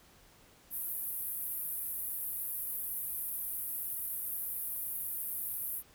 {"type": "band-pass noise", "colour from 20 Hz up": "pink", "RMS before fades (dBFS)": -38, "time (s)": [0.7, 5.83], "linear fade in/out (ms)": 50, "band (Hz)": [11000, 16000], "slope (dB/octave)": 48, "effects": ["pink hiss -61 dBFS RMS until 5.94 s"]}